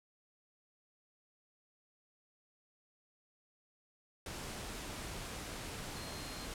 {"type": "tone in noise", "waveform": "sine", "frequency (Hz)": 4210, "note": "C8", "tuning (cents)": 10, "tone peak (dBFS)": -52, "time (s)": [5.96, 6.46], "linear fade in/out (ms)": 2, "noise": "pink", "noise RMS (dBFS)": -44, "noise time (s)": [4.26, 6.54], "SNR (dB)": -11, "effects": ["low-pass 11000 Hz 12 dB/octave"]}